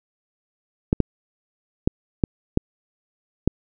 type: clicks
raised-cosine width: 3 ms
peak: -3 dBFS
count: 6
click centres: 0.929 / 1.003 / 1.875 / 2.238 / 2.574 / 3.476 s
effects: none